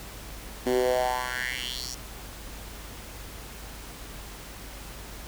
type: tone with high-pass filter sweep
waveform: 10% pulse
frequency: 125.6 Hz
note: B2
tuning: 30 cents sharp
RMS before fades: -28 dBFS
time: 0.66-1.95 s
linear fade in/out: 10 ms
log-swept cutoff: 290 to 5900 Hz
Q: 4.1
effects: added 51 Hz sine -43 dBFS peak until 5.27 s + pink hiss -43 dBFS RMS until 5.27 s